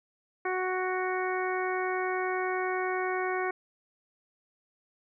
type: harmonic tone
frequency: 370 Hz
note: F#4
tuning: in tune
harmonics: 1 / 2 / 3 / 4 / 5 / 6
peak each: -31 / -34 / -36 / -37 / -38 / -39 dBFS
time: 0.45-3.51 s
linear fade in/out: 5 ms
effects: none